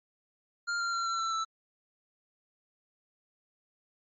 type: tone with pitch steps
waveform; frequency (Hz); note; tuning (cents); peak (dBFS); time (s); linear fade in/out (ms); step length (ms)
square; 1400 / 1383.9 / 1368 / 1352.3 / 1336.8 / 1321.4; F6 / F6 / F6 / E6 / E6 / E6; +4 / -16 / -36 / +44 / +24 / +4; -30; 0.67-1.45; 20; 130
effects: MP3 32 kbps